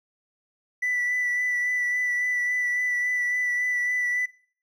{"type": "tone with vibrato", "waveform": "triangle", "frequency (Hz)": 1975.5, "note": "B6", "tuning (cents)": 0, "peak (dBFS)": -20, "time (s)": [0.82, 4.26], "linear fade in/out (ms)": 10, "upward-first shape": "sine", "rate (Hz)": 3.6, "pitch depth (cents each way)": 16, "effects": ["noise-tail reverb RT60 0.5 s tail -23 dB re dry", "tanh soft clip ceiling -18 dBFS"]}